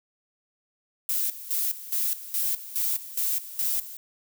violet noise with tremolo, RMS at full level -26 dBFS, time 1.09-3.97 s, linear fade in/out 2 ms, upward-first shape square, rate 2.4 Hz, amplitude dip 80%, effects none

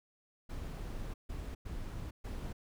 brown noise bursts at uneven times, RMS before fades -41 dBFS, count 4, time 0.49-1.14 / 1.29-1.55 / 1.65-2.11 / 2.24-2.53 s, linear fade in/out 10 ms, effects none

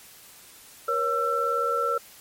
sine tone cluster, 475.7 / 554 / 1340 Hz, A#4 / C#5 / E6, +35 / -1 / +28 cents, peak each -28 / -30 / -24 dBFS, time 0.88-1.98 s, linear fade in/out 5 ms, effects white hiss -49 dBFS RMS until 2.2 s + MP3 64 kbps

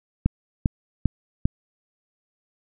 click train, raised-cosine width 5 ms, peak -6 dBFS, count 4, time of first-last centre 0.26-1.455 s, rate 2.51 Hz, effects none

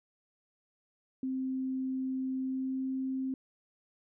sine tone with pitch glide, 261.6 to 263.3 Hz, C4 to C4, 0 to +11 cents, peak -31 dBFS, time 1.23-3.34 s, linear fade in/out 2 ms, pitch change +11 cents, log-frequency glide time 2.39-2.86 s, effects none

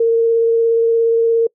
sine tone with vibrato, 458.8 Hz, A#4, 28 cents flat, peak -10 dBFS, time 0-1.47 s, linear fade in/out 5 ms, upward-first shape triangle, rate 17 Hz, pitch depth 12 cents each way, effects noise-tail reverb RT60 0.1 s tail -25 dB re dry

